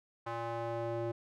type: tone with band-pass filter sweep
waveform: square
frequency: 116.54 Hz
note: A#2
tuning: in tune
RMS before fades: -37 dBFS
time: 0.26-1.12 s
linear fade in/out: 10 ms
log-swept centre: 980 to 450 Hz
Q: 1.6
effects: none